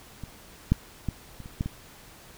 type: clicks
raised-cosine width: 5 ms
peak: -24 / -7 / -15 / -27 / -29 / -14 / -19 dBFS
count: 7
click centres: 0.237 / 0.72 / 1.087 / 1.403 / 1.459 / 1.609 / 1.66 s
effects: pink hiss -50 dBFS RMS until 2.37 s